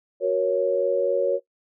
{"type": "chord", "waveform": "sine", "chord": "F# major", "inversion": "none", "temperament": "equal with one note detuned", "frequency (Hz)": [370, 470.5, 554.4], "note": ["F#4", "A#4", "C#5"], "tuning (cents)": [0, 16, 0], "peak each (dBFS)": [-26, -24, -21], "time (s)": [0.2, 1.4], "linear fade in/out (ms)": 50, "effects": ["noise-tail reverb RT60 0.1 s tail -18 dB re dry"]}